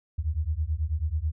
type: beating tone pair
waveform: sine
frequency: 73.42 / 82.62 Hz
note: D2 / E2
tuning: 0 / +4 cents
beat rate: 9.2 Hz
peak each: -28 / -28 dBFS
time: 0.18-1.32 s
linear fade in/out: 10 ms
effects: none